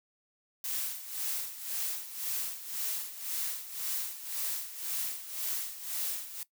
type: noise with tremolo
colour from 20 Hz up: blue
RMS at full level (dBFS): -33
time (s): 0.64-6.43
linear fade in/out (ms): 2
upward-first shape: sine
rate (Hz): 1.9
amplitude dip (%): 75
effects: noise-tail reverb RT60 0.1 s tail -18 dB re dry